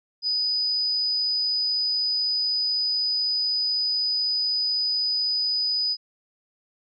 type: tone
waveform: sine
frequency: 4978 Hz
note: D#8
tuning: in tune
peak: -21 dBFS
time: 0.22-5.97 s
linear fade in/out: 50 ms
effects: MP3 48 kbps